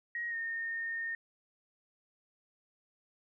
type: tone with pitch glide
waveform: sine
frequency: 1889 to 1833.1 Hz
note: A#6 to A#6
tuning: +22 to -30 cents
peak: -34 dBFS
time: 0.15-1.15 s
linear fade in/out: 2 ms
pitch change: -52 cents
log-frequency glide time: 0.29-0.35 s
effects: none